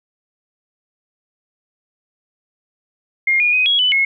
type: tone with pitch steps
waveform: sine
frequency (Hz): 2126 / 2437 / 2507 / 3321 / 2995 / 2173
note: C7 / D#7 / D#7 / G#7 / F#7 / C#7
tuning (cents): +27 / -37 / +12 / -1 / +20 / -35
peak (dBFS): -12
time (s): 3.27-4.05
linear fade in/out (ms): 5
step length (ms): 130
effects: none